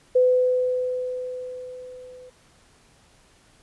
sine tone with level ramp, 504 Hz, B4, 35 cents sharp, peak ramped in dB -13 to -42 dBFS, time 0.15-2.3 s, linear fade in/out 10 ms, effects pink hiss -57 dBFS RMS until 3.62 s + resampled to 24000 Hz

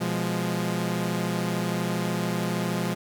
sawtooth chord, F diminished, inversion second, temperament equal, 123.47 / 174.61 / 207.7 Hz, Cb3 / F3 / Ab3, 0 / 0 / 0 cents, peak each -28 / -24 / -26 dBFS, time 0-2.95 s, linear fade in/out 20 ms, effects none

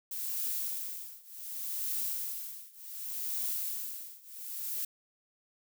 violet noise with tremolo, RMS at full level -33 dBFS, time 0.11-4.85 s, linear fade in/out 5 ms, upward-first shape triangle, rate 0.67 Hz, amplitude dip 95%, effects none

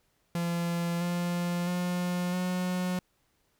45% pulse tone with pitch steps, 171.2 / 174.6 / 178.06 / 181.59 Hz, F3 / F3 / F3 / F#3, -34 / 0 / +34 / -32 cents, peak -28 dBFS, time 0.35-2.99 s, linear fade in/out 2 ms, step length 660 ms, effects pink hiss -72 dBFS RMS until 3.59 s

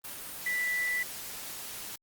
sine tone in noise, 1975.5 Hz, B6, in tune, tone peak -28 dBFS, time 0.46-1.03 s, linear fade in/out 5 ms, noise white, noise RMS -41 dBFS, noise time 0.04-1.96 s, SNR +10 dB, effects Opus 32 kbps

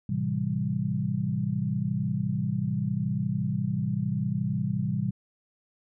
sine chord, A minor seventh, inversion none, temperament equal, 110 / 130.81 / 164.81 / 196 Hz, A2 / C3 / E3 / G3, 0 / 0 / 0 / 0 cents, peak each -33 / -30 / -31 / -30 dBFS, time 0.09-5.11 s, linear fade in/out 5 ms, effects none

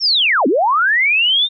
sine linear two-way sweep, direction down then up, 5610 to 230 to 3686 Hz, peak -11 dBFS, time 0-1.49 s, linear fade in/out 50 ms, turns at 0.47 s, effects none

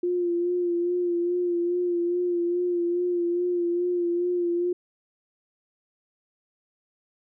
sine tone with vibrato, 350.4 Hz, F4, 6 cents sharp, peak -22 dBFS, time 0.03-4.73 s, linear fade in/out 5 ms, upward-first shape sine, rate 2.4 Hz, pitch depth 32 cents each way, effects none

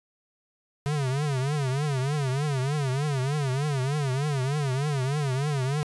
square tone with vibrato, 139.2 Hz, C#3, 8 cents sharp, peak -25 dBFS, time 0.86-5.83 s, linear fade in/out 0 ms, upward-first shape triangle, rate 3.3 Hz, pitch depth 180 cents each way, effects resampled to 24000 Hz

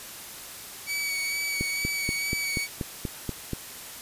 sawtooth tone with vibrato, 2263 Hz, C#7, 35 cents sharp, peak -24 dBFS, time 0.86-2.68 s, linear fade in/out 50 ms, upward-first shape sine, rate 2.2 Hz, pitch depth 20 cents each way
click train, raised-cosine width 3 ms, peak -16 dBFS, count 9, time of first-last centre 1.61-3.533 s, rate 4.16 Hz
effects white hiss -41 dBFS RMS until 4.01 s + resampled to 32000 Hz

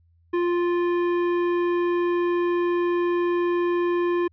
sine tone with hard clipping, 349.2 Hz, F4, in tune, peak -22 dBFS, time 0.33-4.28 s, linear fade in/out 10 ms, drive 12 dB, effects added 84 Hz sine -57 dBFS peak until 4.32 s + resampled to 11025 Hz

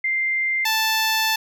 sine / 10% pulse tone pair in turn, 2093 / 880 Hz, C7 / A5, 0 / 0 cents, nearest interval octave + minor third, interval 1500 cents, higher first, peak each -19 / -10 dBFS, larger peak second, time 0.04-0.65 / 0.65-1.36 s, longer second, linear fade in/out 5 ms, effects none

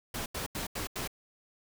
pink noise bursts, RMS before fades -36 dBFS, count 5, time 0.14-1.076 s, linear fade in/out 5 ms, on 120 ms, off 84 ms, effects none

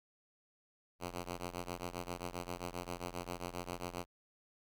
5% pulse ring-modulated tone, 87.9 Hz, F2, 12 cents sharp, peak -27 dBFS, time 0.99-4.06 s, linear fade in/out 50 ms, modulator 47.7 Hz, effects none

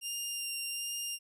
15% pulse tone with vibrato, 2794 Hz, F7, in tune, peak -28 dBFS, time 0.01-1.19 s, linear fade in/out 50 ms, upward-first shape sine, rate 1.3 Hz, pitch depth 11 cents each way, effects none

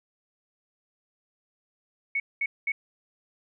sine tone bursts, 2217 Hz, C#7, in tune, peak -24 dBFS, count 3, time 2.15-2.72 s, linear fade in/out 5 ms, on 50 ms, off 210 ms, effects none

